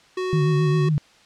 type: tone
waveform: square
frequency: 370 Hz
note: F#4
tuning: in tune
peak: -24 dBFS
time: 0.17-0.89 s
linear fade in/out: 5 ms
type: tone with vibrato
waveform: sine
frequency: 151.5 Hz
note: D#3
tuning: 46 cents flat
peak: -17 dBFS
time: 0.33-0.98 s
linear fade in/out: 0 ms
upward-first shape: sine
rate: 7.5 Hz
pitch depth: 78 cents each way
effects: white hiss -53 dBFS RMS until 1.25 s + low-pass 5000 Hz 12 dB/octave